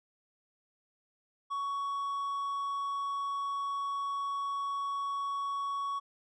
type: tone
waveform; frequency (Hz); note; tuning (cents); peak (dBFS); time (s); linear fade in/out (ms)
triangle; 1118; C#6; +14; -30; 1.5-6; 20
effects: resampled to 22050 Hz